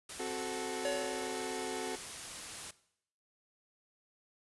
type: noise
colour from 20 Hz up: white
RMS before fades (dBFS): -44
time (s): 0.09-2.71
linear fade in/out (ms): 5
type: chord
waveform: 30% pulse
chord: F# diminished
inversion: second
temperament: equal with one note detuned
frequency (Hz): 261.6 / 370 / 437.7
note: C4 / F#4 / A4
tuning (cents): 0 / 0 / -9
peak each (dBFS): -41 / -37 / -38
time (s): 0.19-1.96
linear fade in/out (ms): 10
type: tone with exponential decay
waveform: square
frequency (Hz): 566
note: C#5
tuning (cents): +36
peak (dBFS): -32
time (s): 0.85-1.77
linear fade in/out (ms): 1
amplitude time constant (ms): 200
effects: noise-tail reverb RT60 0.7 s tail -18 dB re dry + resampled to 24000 Hz